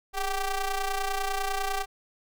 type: ring-modulated tone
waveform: sawtooth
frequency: 392 Hz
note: G4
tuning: in tune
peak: -20 dBFS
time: 0.13-1.86 s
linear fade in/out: 50 ms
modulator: 377 Hz
effects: none